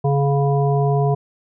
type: harmonic tone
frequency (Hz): 140.5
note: C#3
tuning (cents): +24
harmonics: 1 / 3 / 5 / 7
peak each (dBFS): -16 / -21 / -23 / -29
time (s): 0.04-1.15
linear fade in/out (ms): 10
effects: none